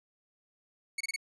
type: tone bursts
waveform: sawtooth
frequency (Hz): 2217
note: C#7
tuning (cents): 0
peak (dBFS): -28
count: 4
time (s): 0.98-1.162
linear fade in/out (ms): 5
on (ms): 26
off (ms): 26
effects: resampled to 24000 Hz